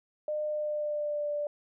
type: tone with pitch glide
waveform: sine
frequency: 605 to 588.1 Hz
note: D#5 to D5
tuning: -49 to +2 cents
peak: -29 dBFS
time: 0.28-1.47 s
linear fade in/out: 2 ms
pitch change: -49 cents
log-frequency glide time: 0.46-1.3 s
effects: none